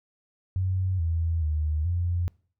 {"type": "tone with pitch steps", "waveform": "sine", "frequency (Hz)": [93.3, 82.6, 76.7, 87.3], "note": ["F#2", "E2", "D#2", "F2"], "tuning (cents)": [15, 4, -24, 0], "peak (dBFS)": -23, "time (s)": [0.56, 2.28], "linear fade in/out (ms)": 0, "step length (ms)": 430, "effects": ["noise-tail reverb RT60 0.5 s tail -25 dB re dry"]}